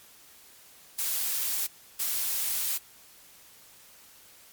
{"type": "noise bursts at uneven times", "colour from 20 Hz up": "blue", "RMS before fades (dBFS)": -29, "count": 2, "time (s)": [[0.98, 1.67], [1.99, 2.78]], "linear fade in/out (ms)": 10, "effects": ["white hiss -54 dBFS RMS until 4.52 s", "MP3 96 kbps"]}